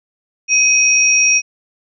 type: tone pair together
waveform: sine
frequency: 2520 / 5657 Hz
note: D#7 / F8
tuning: +21 / +21 cents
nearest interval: octave + major second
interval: 1400 cents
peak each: -12 dBFS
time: 0.48-1.42 s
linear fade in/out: 50 ms
effects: none